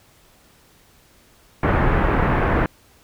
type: low-pass noise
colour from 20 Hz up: pink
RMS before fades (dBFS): -18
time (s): 1.63-2.66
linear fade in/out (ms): 2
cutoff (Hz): 1900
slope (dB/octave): 24
effects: pink hiss -54 dBFS RMS until 3.03 s